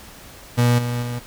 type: tone with level steps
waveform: 35% pulse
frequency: 120.9 Hz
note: B2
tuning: 36 cents flat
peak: -12 / -20 / -23 dBFS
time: 0.57-1.2 s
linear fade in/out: 20 ms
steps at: 0.78 / 1.02 s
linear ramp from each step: 10 ms
effects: pink hiss -42 dBFS RMS until 1.26 s